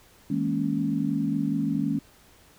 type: chord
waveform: sine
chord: A# half-diminished seventh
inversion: second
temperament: equal with one note detuned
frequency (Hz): 160.96 / 207.7 / 233.1 / 277.2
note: E3 / G#3 / A#3 / C#4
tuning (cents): -41 / 0 / 0 / 0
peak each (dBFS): -30 / -29 / -30 / -27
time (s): 0.3-1.99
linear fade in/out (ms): 5
effects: pink hiss -56 dBFS RMS until 2.58 s